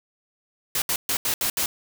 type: noise bursts at uneven times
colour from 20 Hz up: white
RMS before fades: -24 dBFS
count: 6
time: 0.75-0.82 / 0.89-0.96 / 1.09-1.17 / 1.25-1.34 / 1.41-1.5 / 1.57-1.66 s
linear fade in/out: 2 ms
effects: none